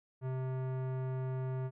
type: tone with tanh clipping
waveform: sine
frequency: 130 Hz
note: C3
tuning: 11 cents flat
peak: -36 dBFS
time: 0.21-1.71 s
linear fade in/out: 50 ms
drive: 18 dB
effects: none